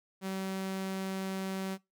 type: tone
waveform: sawtooth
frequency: 191.1 Hz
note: G3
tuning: 44 cents flat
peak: -30 dBFS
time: 0.21-1.78 s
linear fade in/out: 50 ms
effects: noise-tail reverb RT60 0.2 s tail -21 dB re dry